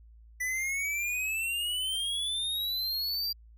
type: exponential sweep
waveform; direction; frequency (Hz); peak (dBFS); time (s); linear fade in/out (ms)
square; up; 1975.5 to 4759; -30; 0.4-3.33; 10
effects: added 56 Hz sine -51 dBFS peak until 3.57 s